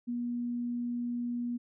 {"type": "tone", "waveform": "sine", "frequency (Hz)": 240.7, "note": "B3", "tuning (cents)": -44, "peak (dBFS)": -31, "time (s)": [0.07, 1.58], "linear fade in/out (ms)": 20, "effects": []}